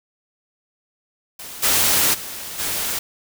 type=noise with level steps; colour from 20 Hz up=white; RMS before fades=-35 / -17 / -32 / -24 dBFS; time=1.39-2.99 s; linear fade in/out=5 ms; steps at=1.62 / 2.13 / 2.58 s; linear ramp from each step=20 ms; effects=none